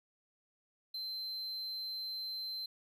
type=tone; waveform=triangle; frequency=4100 Hz; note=C8; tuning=36 cents flat; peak=-37 dBFS; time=0.94-2.66 s; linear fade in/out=5 ms; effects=13-bit